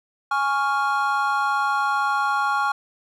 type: chord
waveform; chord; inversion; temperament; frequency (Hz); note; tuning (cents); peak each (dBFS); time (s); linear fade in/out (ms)
triangle; Db major; second; equal; 830.6 / 1108.7 / 1396.9; Ab5 / Db6 / F6; 0 / 0 / 0; -22; 0.31-2.72; 5
effects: none